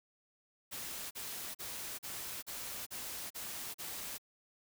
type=noise bursts; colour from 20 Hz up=white; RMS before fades=-43 dBFS; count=8; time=0.71-4.183 s; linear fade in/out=20 ms; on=400 ms; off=39 ms; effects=none